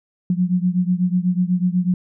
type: beating tone pair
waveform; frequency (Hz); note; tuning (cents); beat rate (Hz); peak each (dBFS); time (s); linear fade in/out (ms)
sine; 177.5 / 185.6; F3 / F#3; +28 / +6; 8.1; -18 / -20; 0.3-1.94; 2
effects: none